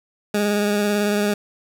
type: tone with vibrato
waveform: 20% pulse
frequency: 206.4 Hz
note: G#3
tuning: 10 cents flat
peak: -13 dBFS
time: 0.34-1.34 s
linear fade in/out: 5 ms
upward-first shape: sine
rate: 18 Hz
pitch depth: 21 cents each way
effects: none